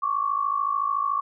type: tone pair together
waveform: sine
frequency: 1100 / 1153.7 Hz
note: C#6 / D6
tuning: -14 / -31 cents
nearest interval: minor second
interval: 83 cents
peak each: -25 dBFS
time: 0.02-1.21 s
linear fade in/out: 10 ms
effects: none